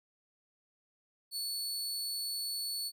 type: tone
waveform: sawtooth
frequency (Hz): 4435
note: C#8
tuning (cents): 0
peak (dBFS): -32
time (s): 1.31-2.92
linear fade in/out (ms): 50
effects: none